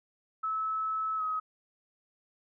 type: tone with pitch glide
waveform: sine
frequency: 1300 to 1268.1 Hz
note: E6 to D#6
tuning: -24 to +33 cents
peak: -29 dBFS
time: 0.43-1.4 s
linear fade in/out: 10 ms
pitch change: -43 cents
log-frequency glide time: 1.17-1.22 s
effects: none